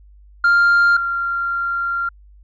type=tone pair in turn; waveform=sine; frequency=1396.9 / 1384.8 Hz; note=F6 / F6; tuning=0 / -15 cents; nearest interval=unison; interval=15 cents; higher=first; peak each=-8 / -18 dBFS; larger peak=first; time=0.44-0.97 / 0.97-2.09 s; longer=second; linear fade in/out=5 ms; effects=tanh soft clip ceiling -9 dBFS + added 50 Hz sine -43 dBFS peak until 2.43 s